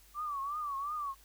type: tone with vibrato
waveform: sine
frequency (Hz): 1157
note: D6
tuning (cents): -26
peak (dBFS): -34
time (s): 0.14-1.15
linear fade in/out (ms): 50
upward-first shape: triangle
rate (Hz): 2.8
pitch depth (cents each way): 130
effects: added 50 Hz sine -61 dBFS peak until 1.24 s + white hiss -62 dBFS RMS until 1.24 s